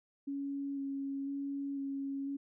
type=tone with vibrato; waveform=sine; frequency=277.2 Hz; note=C#4; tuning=in tune; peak=-35 dBFS; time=0.27-2.37 s; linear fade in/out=10 ms; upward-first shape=square; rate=1 Hz; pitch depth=12 cents each way; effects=none